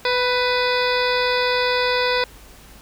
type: harmonic tone with a mistuned harmonic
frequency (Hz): 497.6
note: B4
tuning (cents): +13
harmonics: 1 / 2 / 3 / 4 / 5 / 7 / 8 / 9 / 10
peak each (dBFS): -21 / -24 / -26 / -27 / -28 / -29 / -30 / -31 / -31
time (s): 0.05-2.24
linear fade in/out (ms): 2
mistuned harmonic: 2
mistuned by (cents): -20
effects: added 50 Hz sine -46 dBFS peak until 2.81 s + pink hiss -46 dBFS RMS until 2.81 s